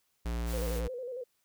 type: tone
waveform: square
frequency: 58.27 Hz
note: A#1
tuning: in tune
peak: -32 dBFS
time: 0.25-0.88 s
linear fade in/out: 10 ms
type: high-pass noise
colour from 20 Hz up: white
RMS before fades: -45 dBFS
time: 0.45-0.82 s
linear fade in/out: 50 ms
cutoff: 620 Hz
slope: 12 dB/octave
type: tone with vibrato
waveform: sine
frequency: 500 Hz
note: B4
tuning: 21 cents sharp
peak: -36 dBFS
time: 0.53-1.24 s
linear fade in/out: 10 ms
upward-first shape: square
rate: 11 Hz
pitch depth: 62 cents each way
effects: white hiss -75 dBFS RMS until 1.44 s